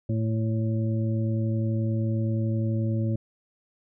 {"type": "harmonic tone", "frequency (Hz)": 111, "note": "A2", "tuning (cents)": 16, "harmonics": [1, 2, 3, 5], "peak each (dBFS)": [-24, -30, -34, -38], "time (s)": [0.09, 3.16], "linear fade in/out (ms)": 5, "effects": []}